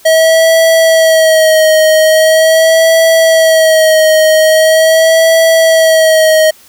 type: tone with vibrato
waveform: square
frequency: 640 Hz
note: D#5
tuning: 49 cents sharp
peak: -5 dBFS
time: 0.05-6.51 s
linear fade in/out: 10 ms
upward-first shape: sine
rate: 0.42 Hz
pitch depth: 35 cents each way
effects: white hiss -41 dBFS RMS until 6.68 s